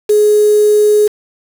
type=tone with quantisation; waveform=sine; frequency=420 Hz; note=G#4; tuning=19 cents sharp; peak=-6 dBFS; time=0.09-1.08 s; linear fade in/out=10 ms; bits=4; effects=none